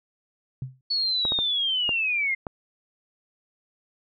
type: tone with exponential decay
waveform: sine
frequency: 130 Hz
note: C3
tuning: 11 cents flat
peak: -25 dBFS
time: 0.62-0.81 s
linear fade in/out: 2 ms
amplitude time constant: 40 ms
type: linear sweep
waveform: sine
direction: down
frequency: 4435 to 2082 Hz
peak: -22 dBFS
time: 0.9-2.35 s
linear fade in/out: 10 ms
type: clicks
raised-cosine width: 1 ms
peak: -17 dBFS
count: 5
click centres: 1.252 / 1.321 / 1.389 / 1.892 / 2.468 s
effects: none